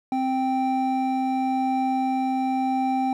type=tone pair together; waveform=triangle; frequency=261.6 / 783.9 Hz; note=C4 / G5; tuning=0 / 0 cents; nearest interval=octave + perfect fifth; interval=1900 cents; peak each=-22 dBFS; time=0.12-3.13 s; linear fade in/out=2 ms; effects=none